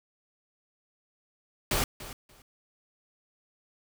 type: noise with echo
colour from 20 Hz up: pink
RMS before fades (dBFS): -27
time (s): 1.71-1.84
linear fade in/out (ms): 2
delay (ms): 290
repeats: 2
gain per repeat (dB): -15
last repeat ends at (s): 2.42
effects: none